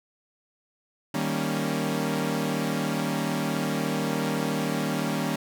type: chord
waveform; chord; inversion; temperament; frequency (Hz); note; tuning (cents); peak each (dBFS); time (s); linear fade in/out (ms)
sawtooth; Eb dominant seventh; none; equal; 155.56 / 196 / 233.1 / 277.2; Eb3 / G3 / Bb3 / Db4; 0 / 0 / 0 / 0; -27; 1.14-5.36; 5
effects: none